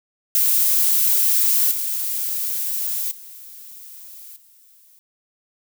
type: noise with level steps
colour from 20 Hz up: violet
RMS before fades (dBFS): -17 / -24 / -40 / -52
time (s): 0.35-4.99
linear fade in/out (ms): 0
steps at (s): 1.71 / 3.11 / 4.36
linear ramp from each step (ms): 5
effects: none